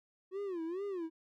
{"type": "tone with vibrato", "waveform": "triangle", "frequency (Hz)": 362.6, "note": "F#4", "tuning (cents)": -35, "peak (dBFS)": -34, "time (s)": [0.31, 1.1], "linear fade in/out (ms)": 50, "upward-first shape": "sine", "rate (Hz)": 2.3, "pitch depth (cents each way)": 200, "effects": []}